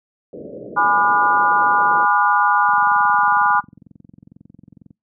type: low-pass noise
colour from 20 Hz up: white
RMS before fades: -32 dBFS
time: 0.33-2.05 s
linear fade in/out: 2 ms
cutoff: 610 Hz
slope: 96 dB/octave
type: chord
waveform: sine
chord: G# diminished seventh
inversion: none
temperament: just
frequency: 830.6 / 996.7 / 1196.1 / 1435.3 Hz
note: G#5 / B5 / D6 / F6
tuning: 0 / +16 / +31 / +47 cents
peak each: -18 dBFS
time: 0.76-3.61 s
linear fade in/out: 20 ms
type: click train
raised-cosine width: 5 ms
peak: -24 dBFS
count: 50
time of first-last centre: 2.69-4.907 s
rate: 22.1 Hz
effects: noise-tail reverb RT60 0.2 s tail -26 dB re dry + high-pass 200 Hz 12 dB/octave